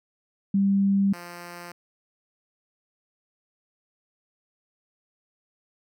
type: tone pair in turn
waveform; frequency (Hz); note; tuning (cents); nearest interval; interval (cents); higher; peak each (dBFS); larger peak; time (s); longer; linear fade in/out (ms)
sine / 5% pulse; 197.3 / 174.23; G3 / F3; +11 / -4; major second; 215; first; -18 / -27; first; 0.54-1.13 / 1.13-1.72; neither; 5
effects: none